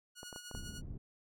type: tone with tremolo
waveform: 10% pulse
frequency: 1450 Hz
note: F#6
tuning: 35 cents flat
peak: -37 dBFS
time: 0.15-0.82 s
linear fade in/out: 50 ms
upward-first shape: sine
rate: 10 Hz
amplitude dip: 55%
type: clicks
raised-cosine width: 1 ms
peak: -33 dBFS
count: 5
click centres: 0.231 / 0.328 / 0.361 / 0.513 / 0.55 s
type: low-pass noise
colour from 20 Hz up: pink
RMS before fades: -45 dBFS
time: 0.54-0.98 s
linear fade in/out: 5 ms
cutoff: 190 Hz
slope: 12 dB/octave
effects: none